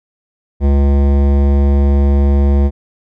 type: tone with hard clipping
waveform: sine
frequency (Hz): 70.1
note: C#2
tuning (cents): +20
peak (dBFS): -10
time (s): 0.6-2.71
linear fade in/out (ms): 50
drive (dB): 16
effects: none